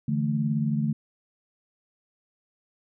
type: chord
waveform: sine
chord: D suspended second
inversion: none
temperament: just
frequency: 146.83 / 165.19 / 220.2 Hz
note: D3 / E3 / A3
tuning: 0 / +4 / +2 cents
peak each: -26 / -31 / -26 dBFS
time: 0.08-0.93 s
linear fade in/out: 5 ms
effects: none